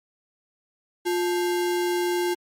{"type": "tone with sample-and-hold", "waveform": "sine", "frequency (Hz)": 353.3, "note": "F4", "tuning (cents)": 20, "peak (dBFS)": -21, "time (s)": [1.05, 2.35], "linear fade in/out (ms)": 20, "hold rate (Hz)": 1225, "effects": ["MP3 64 kbps"]}